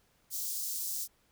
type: high-pass noise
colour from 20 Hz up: white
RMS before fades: -36 dBFS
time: 0.3-1.08 s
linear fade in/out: 50 ms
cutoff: 4900 Hz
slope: 24 dB/octave
effects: pink hiss -70 dBFS RMS until 1.31 s